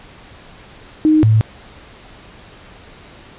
sine tone pair in turn, 310 / 109.6 Hz, D#4 / A2, -6 / -6 cents, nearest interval octave + tritone, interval 1800 cents, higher first, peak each -8 dBFS, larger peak neither, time 1.05-1.23 / 1.23-1.41 s, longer neither, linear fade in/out 0 ms, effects pink hiss -41 dBFS RMS until 3.38 s + resampled to 8000 Hz

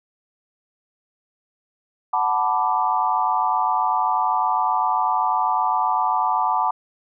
sine chord, B minor seventh, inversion second, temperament equal, 740 / 880 / 987.8 / 1174.7 Hz, F#5 / A5 / B5 / D6, 0 / 0 / 0 / 0 cents, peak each -24 / -22 / -23 / -24 dBFS, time 2.13-6.71 s, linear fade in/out 5 ms, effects none

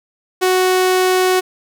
sawtooth tone, 370 Hz, F#4, in tune, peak -8 dBFS, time 0.41-1.41 s, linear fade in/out 20 ms, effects none

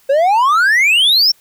triangle exponential sweep, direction up, 527 to 5588 Hz, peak -7 dBFS, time 0.09-1.32 s, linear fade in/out 10 ms, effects white hiss -52 dBFS RMS until 1.4 s

